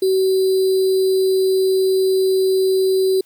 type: tone with sample-and-hold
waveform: sine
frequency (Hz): 379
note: F#4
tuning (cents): +42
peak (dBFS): -13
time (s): 0.02-3.21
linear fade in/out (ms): 5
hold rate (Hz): 4410
effects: white hiss -57 dBFS RMS until 3.25 s